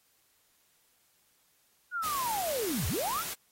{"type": "linear two-way sweep", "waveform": "sine", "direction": "down then up", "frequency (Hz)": [1480, 61.9, 1480], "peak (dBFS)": -30, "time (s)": [1.91, 3.24], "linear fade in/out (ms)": 50, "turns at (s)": 2.88}
{"type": "noise", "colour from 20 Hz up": "white", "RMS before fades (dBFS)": -37, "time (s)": [2.03, 3.34], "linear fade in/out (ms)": 10}
{"effects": ["white hiss -69 dBFS RMS until 3.51 s", "AAC 48 kbps"]}